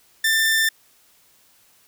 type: tone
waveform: sawtooth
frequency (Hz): 1784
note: A6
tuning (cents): +23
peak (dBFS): -13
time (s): 0.24-0.69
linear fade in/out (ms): 5
effects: white hiss -57 dBFS RMS until 1.87 s